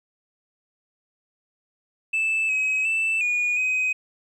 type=tone with pitch steps; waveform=sine; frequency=2633 / 2546 / 2649 / 2448 / 2516 Hz; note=E7 / D#7 / E7 / D#7 / D#7; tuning=-3 / +39 / +8 / -29 / +19 cents; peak=-18 dBFS; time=2.13-3.93 s; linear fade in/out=10 ms; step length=360 ms; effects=tanh soft clip ceiling -19 dBFS + 10-bit